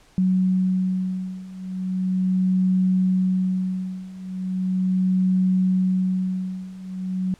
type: beating tone pair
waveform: sine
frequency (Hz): 185.5 / 185.88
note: F#3 / F#3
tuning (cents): +5 / +8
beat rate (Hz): 0.38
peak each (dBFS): -23 / -21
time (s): 0.18-7.34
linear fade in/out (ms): 0
effects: pink hiss -55 dBFS RMS until 7.39 s + low-pass 9000 Hz 12 dB/octave